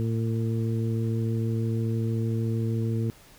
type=harmonic tone; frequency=113.3 Hz; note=A#2; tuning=49 cents flat; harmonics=1 / 2 / 3 / 4; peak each=-25 / -31 / -35 / -37 dBFS; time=0-3.1 s; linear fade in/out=0 ms; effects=pink hiss -53 dBFS RMS until 3.38 s